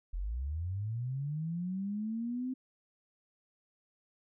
sine linear sweep, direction up, 39.68 to 261.2 Hz, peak -33 dBFS, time 0.13-2.54 s, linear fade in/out 10 ms, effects none

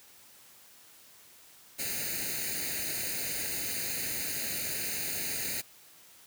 white noise with comb filter, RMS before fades -34 dBFS, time 1.78-5.62 s, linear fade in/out 20 ms, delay 0.45 ms, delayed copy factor +0.85, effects white hiss -56 dBFS RMS until 6.26 s + high-pass 60 Hz 12 dB/octave

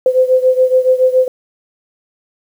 sine beating tone pair, 511 / 518.1 Hz, C5 / C5, -41 / -17 cents, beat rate 7.1 Hz, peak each -10 / -13 dBFS, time 0.06-1.28 s, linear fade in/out 2 ms, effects 7-bit

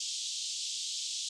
pink band-pass noise, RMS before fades -37 dBFS, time 0-1.29 s, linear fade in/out 5 ms, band 3200 to 7900 Hz, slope 48 dB/octave, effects none

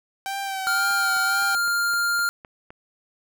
sawtooth tone with vibrato, 776 Hz, G5, 18 cents flat, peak -23 dBFS, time 0.26-1.55 s, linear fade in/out 0 ms, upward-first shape sine, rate 1.9 Hz, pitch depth 32 cents each way
square tone, 1401 Hz, F6, 5 cents sharp, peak -21 dBFS, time 0.67-2.29 s, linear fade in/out 0 ms
click train, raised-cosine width 0.5 ms, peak -27 dBFS, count 8, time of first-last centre 0.91-2.705 s, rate 3.9 Hz
effects none

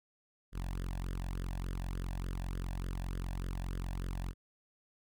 sawtooth tone with flanger, 45 Hz, F#1, 47 cents flat, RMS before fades -38 dBFS, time 0.52-4.34 s, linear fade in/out 50 ms, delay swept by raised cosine 0.6 to 1.19 ms, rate 3.4 Hz, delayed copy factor +0.85, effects none

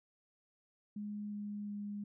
sine tone with pitch steps, 207.7 / 206.4 / 205.1 Hz, G#3 / G#3 / G#3, 0 / -10 / -21 cents, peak -39 dBFS, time 0.96-2.04 s, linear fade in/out 5 ms, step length 360 ms, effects none

